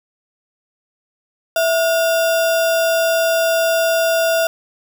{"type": "tone with sample-and-hold", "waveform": "sine", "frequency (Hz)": 659.3, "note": "E5", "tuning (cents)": 0, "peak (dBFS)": -13, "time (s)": [1.56, 4.47], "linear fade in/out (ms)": 2, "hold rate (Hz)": 2100, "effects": []}